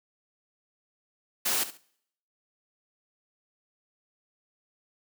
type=noise with echo; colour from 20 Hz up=white; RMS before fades=-27 dBFS; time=1.45-1.64 s; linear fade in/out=10 ms; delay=69 ms; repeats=2; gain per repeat=-13 dB; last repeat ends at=1.778 s; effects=noise-tail reverb RT60 0.7 s tail -24 dB re dry + high-pass 200 Hz 12 dB/octave